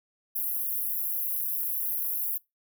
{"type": "high-pass noise", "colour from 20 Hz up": "pink", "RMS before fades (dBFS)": -30, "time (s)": [0.35, 2.38], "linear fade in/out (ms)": 10, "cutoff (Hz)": 11000, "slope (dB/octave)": 96, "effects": ["noise-tail reverb RT60 0.2 s tail -23 dB re dry"]}